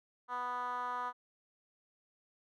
10% pulse tone with band-pass filter, 246.9 Hz, B3, in tune, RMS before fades -38 dBFS, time 0.28-1.13 s, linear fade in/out 50 ms, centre 1100 Hz, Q 4.1, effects none

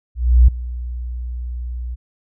sine tone with ADSR envelope, 60.7 Hz, B1, 29 cents flat, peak -4 dBFS, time 0.15-1.96 s, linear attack 330 ms, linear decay 5 ms, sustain -19 dB, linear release 24 ms, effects none

